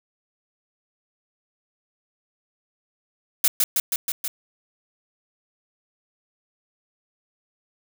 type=noise with echo; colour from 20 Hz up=blue; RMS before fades=-17 dBFS; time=3.44-3.48 s; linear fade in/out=2 ms; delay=160 ms; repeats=5; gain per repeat=-2 dB; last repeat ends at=4.28 s; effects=none